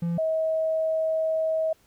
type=tone pair in turn; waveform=triangle / sine; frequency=170.1 / 638.9 Hz; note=F3 / D#5; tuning=-45 / +46 cents; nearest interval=octave + major seventh; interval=2291 cents; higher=second; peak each=-22 dBFS; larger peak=neither; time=0.02-0.18 / 0.18-1.73 s; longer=second; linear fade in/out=5 ms; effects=pink hiss -62 dBFS RMS until 1.86 s